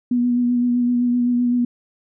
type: tone with vibrato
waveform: sine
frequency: 243.6 Hz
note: B3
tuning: 24 cents flat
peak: -15 dBFS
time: 0.11-1.65 s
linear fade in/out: 5 ms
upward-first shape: sine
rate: 7.8 Hz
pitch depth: 20 cents each way
effects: none